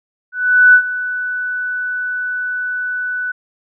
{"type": "tone with ADSR envelope", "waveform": "sine", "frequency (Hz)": 1490, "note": "F#6", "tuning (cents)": 12, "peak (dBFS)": -3, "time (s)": [0.32, 3.32], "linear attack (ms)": 420, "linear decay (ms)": 78, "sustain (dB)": -15, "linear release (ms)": 9, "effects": []}